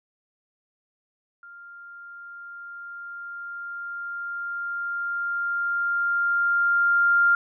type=tone with level ramp; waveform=sine; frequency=1396.9 Hz; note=F6; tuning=in tune; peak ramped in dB=-42 to -15 dBFS; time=1.43-7.35 s; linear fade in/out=2 ms; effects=none